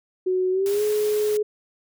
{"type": "tone with pitch glide", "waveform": "sine", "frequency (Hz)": [370, 422.6], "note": ["F#4", "G#4"], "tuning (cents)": [0, 30], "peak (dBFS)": -19, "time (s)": [0.26, 1.43], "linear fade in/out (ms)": 10, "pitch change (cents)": 230, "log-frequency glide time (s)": [0.51, 0.83]}
{"type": "noise", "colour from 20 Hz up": "white", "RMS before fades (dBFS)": -36, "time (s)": [0.66, 1.37], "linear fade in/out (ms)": 0}
{"effects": []}